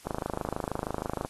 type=click train; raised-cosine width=1 ms; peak=-17 dBFS; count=32; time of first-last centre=0.07-1.249 s; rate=26.3 Hz; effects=white hiss -53 dBFS RMS until 1.29 s + AAC 32 kbps